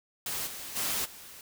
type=noise with level steps; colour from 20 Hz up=white; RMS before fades=-34 / -41 / -31 / -48 dBFS; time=0.26-1.41 s; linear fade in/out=2 ms; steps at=0.46 / 0.75 / 1.04 s; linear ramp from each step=20 ms; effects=none